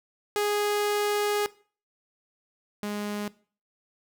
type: tone pair in turn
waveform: sawtooth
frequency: 414.2 / 207.1 Hz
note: G#4 / G#3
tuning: -5 / -5 cents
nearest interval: octave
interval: 1200 cents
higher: first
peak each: -20 / -26 dBFS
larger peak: first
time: 0.36-1.46 / 2.83-3.28 s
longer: first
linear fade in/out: 0 ms
effects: noise-tail reverb RT60 0.4 s tail -19 dB re dry